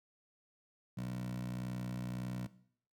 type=tone with high-pass filter; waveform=15% pulse; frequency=61.74 Hz; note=B1; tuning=in tune; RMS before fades=-40 dBFS; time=0.97-2.47 s; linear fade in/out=10 ms; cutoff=150 Hz; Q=7.2; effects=noise-tail reverb RT60 0.6 s tail -17 dB re dry